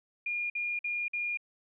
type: tone bursts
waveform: sine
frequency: 2421 Hz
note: D#7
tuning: 48 cents flat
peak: -30 dBFS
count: 4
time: 0.26-1.373 s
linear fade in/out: 5 ms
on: 240 ms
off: 51 ms
effects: none